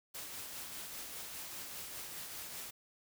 white noise with tremolo, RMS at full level -44 dBFS, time 0.14-2.71 s, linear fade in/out 10 ms, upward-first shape triangle, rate 5 Hz, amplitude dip 35%, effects none

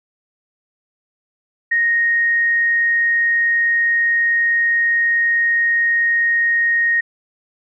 sine tone, 1864.7 Hz, A#6, in tune, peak -13 dBFS, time 1.71-7.01 s, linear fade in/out 10 ms, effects none

